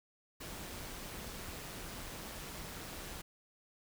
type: noise with amplitude modulation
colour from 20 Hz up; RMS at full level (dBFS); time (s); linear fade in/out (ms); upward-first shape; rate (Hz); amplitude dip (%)
pink; -44; 0.4-3.22; 10; sine; 186; 35
effects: none